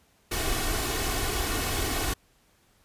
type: noise with comb filter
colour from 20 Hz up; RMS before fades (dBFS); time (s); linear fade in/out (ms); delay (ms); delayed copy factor
pink; -28; 0.31-2.14; 10; 2.7; +0.6
effects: pink hiss -64 dBFS RMS until 2.84 s + resampled to 32000 Hz